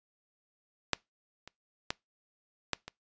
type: clicks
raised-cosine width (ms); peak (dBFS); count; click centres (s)
0.2; -8 / -28 / -13 / -11 / -24; 5; 0.933 / 1.476 / 1.905 / 2.733 / 2.88
effects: noise-tail reverb RT60 0.2 s tail -24 dB re dry + resampled to 16000 Hz